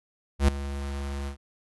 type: tone with ADSR envelope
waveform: square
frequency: 69.9 Hz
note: C#2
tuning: 15 cents sharp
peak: -15 dBFS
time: 0.39-1.37 s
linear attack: 93 ms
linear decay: 3 ms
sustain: -16 dB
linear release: 96 ms
effects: AAC 32 kbps